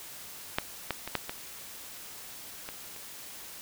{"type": "clicks", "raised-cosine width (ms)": 0.3, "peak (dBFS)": [-10, -13, -20, -11, -18, -22, -30], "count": 7, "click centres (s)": [0.585, 0.907, 1.076, 1.153, 1.295, 2.689, 2.963], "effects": ["white hiss -45 dBFS RMS until 3.61 s"]}